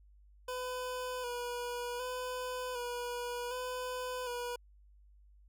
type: tone with vibrato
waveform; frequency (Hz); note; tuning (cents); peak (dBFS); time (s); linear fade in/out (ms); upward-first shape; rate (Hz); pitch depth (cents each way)
25% pulse; 493.9; B4; 0; -33; 0.48-4.56; 5; square; 0.66; 32
effects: added 50 Hz sine -58 dBFS peak until 5.48 s